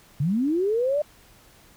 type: linear sweep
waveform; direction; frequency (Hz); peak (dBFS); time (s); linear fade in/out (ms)
sine; up; 130.81 to 607; -20; 0.2-1.02; 5
effects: pink hiss -54 dBFS RMS until 1.76 s